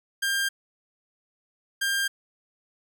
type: tone pair in turn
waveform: sawtooth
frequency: 1598 / 1598 Hz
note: G6 / G6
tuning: +33 / +33 cents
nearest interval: unison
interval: 0 cents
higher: neither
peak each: -20 dBFS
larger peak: neither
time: 0.22-0.49 / 1.81-2.08 s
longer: neither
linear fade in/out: 10 ms
effects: none